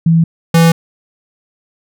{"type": "tone pair in turn", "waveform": ["sine", "square"], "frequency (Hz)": [164.81, 165.96], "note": ["E3", "E3"], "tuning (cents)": [0, 12], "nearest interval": "unison", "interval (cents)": 12, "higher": "second", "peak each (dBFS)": -6, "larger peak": "neither", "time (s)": [[0.06, 0.24], [0.54, 0.72]], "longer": "neither", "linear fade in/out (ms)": 5, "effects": []}